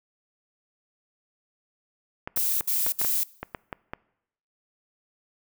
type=clicks; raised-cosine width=0.5 ms; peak=-17 dBFS; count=10; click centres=2.275 / 2.374 / 2.609 / 2.865 / 3.015 / 3.048 / 3.43 / 3.548 / 3.728 / 3.935 s
type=noise bursts; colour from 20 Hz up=violet; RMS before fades=-25 dBFS; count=3; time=2.36-3.236 s; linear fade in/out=5 ms; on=250 ms; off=63 ms
effects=noise-tail reverb RT60 0.8 s tail -23 dB re dry